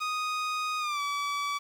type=tone with pitch glide; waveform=sawtooth; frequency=1244.5 to 1147.8 Hz; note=D#6 to D6; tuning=0 to -40 cents; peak=-25 dBFS; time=0-1.59 s; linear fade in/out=20 ms; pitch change=-140 cents; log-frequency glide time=0.79-1.01 s; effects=low-pass 6000 Hz 12 dB/octave + 9-bit